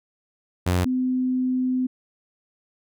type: tone pair in turn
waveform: sawtooth / sine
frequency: 90 / 255.2 Hz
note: F#2 / C4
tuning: -47 / -43 cents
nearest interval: octave + tritone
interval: 1804 cents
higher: second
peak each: -15 / -20 dBFS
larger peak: first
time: 0.66-0.85 / 0.85-1.87 s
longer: second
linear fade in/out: 10 ms
effects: none